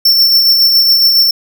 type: tone with tremolo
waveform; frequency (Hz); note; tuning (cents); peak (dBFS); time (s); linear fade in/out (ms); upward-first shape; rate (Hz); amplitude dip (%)
square; 5410; E8; +44; -5; 0.05-1.31; 5; sine; 7.2; 35
effects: none